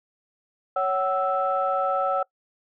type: tone cluster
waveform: sine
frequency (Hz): 556 / 753 / 1318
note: C#5 / F#5 / E6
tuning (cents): +5 / +30 / -1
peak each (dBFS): -25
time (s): 0.76-2.23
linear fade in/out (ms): 5
effects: noise-tail reverb RT60 0.1 s tail -23 dB re dry + tanh soft clip ceiling -12 dBFS